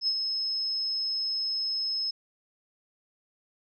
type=tone with ADSR envelope; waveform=sine; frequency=5180 Hz; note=E8; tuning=31 cents flat; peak=-22 dBFS; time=0.01-2.11 s; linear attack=65 ms; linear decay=56 ms; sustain=-5 dB; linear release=8 ms; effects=none